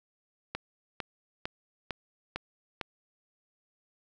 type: click train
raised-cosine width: 0.3 ms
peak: -17 dBFS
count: 6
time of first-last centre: 0.55-2.812 s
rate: 2.21 Hz
effects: none